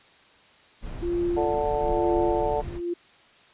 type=noise; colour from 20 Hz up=brown; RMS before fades=-34 dBFS; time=0.81-2.81 s; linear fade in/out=50 ms
type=tone with tremolo; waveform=sine; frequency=346.7 Hz; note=F4; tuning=13 cents flat; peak=-22 dBFS; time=1.02-2.94 s; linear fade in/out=10 ms; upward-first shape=sine; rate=1.1 Hz; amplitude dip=95%
type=harmonic tone; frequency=147.2 Hz; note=D3; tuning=4 cents sharp; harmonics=3 / 4 / 5 / 6; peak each=-27 / -28 / -29 / -30 dBFS; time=1.36-2.62 s; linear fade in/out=20 ms
effects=white hiss -55 dBFS RMS until 3.53 s + resampled to 8000 Hz

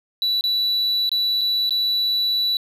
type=tone with dropouts; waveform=sine; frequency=3948 Hz; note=B7; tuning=1 cent flat; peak=-15 dBFS; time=0.22-2.57 s; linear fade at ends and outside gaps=1 ms; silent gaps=0.41-0.439 / 1.093-1.116 / 1.41-1.414 / 1.694-1.707 s; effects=tanh soft clip ceiling -17 dBFS

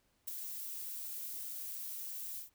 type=noise with ADSR envelope; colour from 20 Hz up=violet; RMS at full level=-38 dBFS; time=0.27-2.5 s; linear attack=12 ms; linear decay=8 ms; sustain=-5 dB; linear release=120 ms; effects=pink hiss -75 dBFS RMS until 2.54 s

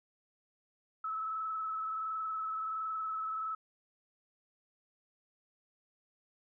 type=tone with frequency modulation; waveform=sine; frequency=1300 Hz; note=E6; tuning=24 cents flat; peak=-34 dBFS; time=1.04-3.55 s; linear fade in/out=5 ms; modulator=21.4 Hz; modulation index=1; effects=none

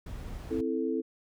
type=noise; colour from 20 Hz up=brown; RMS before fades=-40 dBFS; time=0.06-0.61 s; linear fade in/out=5 ms
type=chord; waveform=sine; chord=A minor; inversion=first; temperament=equal; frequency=261.6 / 329.6 / 440 Hz; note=C4 / E4 / A4; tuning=0 / 0 / 0 cents; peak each=-32 dBFS; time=0.5-1.02 s; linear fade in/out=20 ms
effects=none

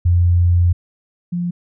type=tone pair in turn; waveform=sine; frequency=87.5 / 175 Hz; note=F2 / F3; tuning=+4 / +4 cents; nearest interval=octave; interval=1200 cents; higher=second; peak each=-10 / -18 dBFS; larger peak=first; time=0.05-0.73 / 1.32-1.51 s; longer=first; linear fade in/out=10 ms; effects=none

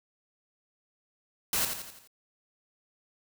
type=noise with echo; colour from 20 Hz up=white; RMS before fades=-28 dBFS; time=1.53-1.65 s; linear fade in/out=2 ms; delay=85 ms; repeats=5; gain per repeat=-6 dB; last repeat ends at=2.075 s; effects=none

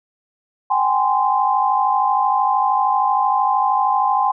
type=tone cluster; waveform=sine; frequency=773 / 826 / 1039 Hz; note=G5 / G#5 / C6; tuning=-24 / -10 / -12 cents; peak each=-20 / -18 / -18 dBFS; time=0.7-4.32 s; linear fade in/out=10 ms; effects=none

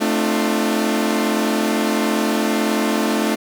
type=chord; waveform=sawtooth; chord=D minor seventh; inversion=second; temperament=equal with one note detuned; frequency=220 / 261.6 / 299.5 / 349.2 Hz; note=A3 / C4 / D4 / F4; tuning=0 / 0 / +34 / 0 cents; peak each=-16 / -22 / -18 / -21 dBFS; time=0-3.36 s; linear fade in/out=20 ms; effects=none

